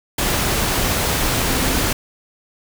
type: tone in noise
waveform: sine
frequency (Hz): 258.8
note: C4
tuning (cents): -19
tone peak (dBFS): -26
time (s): 1.49-1.81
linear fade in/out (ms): 5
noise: pink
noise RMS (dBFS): -19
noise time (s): 0.18-1.93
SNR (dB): -10
effects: none